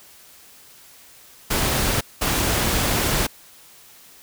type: noise bursts at uneven times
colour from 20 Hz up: pink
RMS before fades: -21 dBFS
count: 2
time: 1.5-2.01 / 2.21-3.27 s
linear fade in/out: 10 ms
effects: white hiss -48 dBFS RMS until 4.22 s